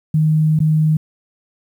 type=tone with dropouts; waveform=sine; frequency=155.56 Hz; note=D#3; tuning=in tune; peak=-11 dBFS; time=0.14-0.97 s; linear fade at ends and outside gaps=5 ms; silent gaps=0.591-0.602 s; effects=8-bit